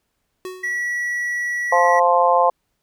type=tone with exponential decay; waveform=square; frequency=370 Hz; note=F#4; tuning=in tune; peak=-27 dBFS; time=0.45-0.96 s; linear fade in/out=1 ms; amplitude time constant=110 ms
type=tone; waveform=triangle; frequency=1938 Hz; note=B6; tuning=33 cents flat; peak=-19 dBFS; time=0.63-2 s; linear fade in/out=10 ms
type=harmonic tone; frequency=174.61 Hz; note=F3; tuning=in tune; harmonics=3 / 4 / 5 / 6; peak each=-18 / -18 / -18 / -18 dBFS; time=1.72-2.5 s; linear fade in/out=5 ms
effects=pink hiss -72 dBFS RMS until 2.82 s

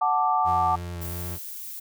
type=chord; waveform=sine; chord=D major; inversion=first; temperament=equal; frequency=740 / 880 / 1174.7 Hz; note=F#5 / A5 / D6; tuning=0 / 0 / 0 cents; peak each=-24 dBFS; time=0.01-0.76 s; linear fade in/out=10 ms
type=tone with vibrato; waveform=35% pulse; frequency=86.7 Hz; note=F2; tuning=12 cents flat; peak=-30 dBFS; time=0.44-1.39 s; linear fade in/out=50 ms; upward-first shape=square; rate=2.9 Hz; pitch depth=17 cents each way
type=noise; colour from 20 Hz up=violet; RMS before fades=-37 dBFS; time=1.01-1.8 s; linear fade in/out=10 ms
effects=none

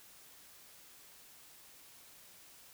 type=silence; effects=white hiss -58 dBFS RMS until 2.73 s

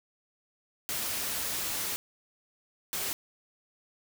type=noise bursts at uneven times; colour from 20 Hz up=white; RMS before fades=-33 dBFS; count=2; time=0.89-1.96 / 2.93-3.13 s; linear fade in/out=0 ms; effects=none

